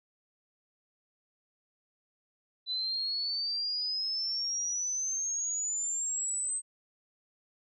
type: exponential sweep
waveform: sine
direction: up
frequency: 3986 to 8290 Hz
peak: -30 dBFS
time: 2.66-6.62 s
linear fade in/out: 50 ms
effects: none